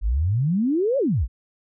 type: exponential two-way sweep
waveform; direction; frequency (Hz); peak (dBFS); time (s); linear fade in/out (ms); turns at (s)
sine; up then down; 46.36 to 579 to 46.36; -18; 0.01-1.28; 50; 0.98
effects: none